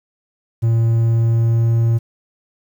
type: tone with pitch glide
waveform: triangle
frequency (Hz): 114.6 to 115.26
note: A#2 to A#2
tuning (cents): -29 to -19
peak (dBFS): -10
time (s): 0.62-1.99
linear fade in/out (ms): 20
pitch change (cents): +10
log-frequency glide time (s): 0.91-1.71
effects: 8-bit